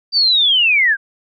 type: linear sweep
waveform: sine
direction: down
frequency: 4696 to 1538 Hz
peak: -10 dBFS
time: 0.12-0.97 s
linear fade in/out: 50 ms
effects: none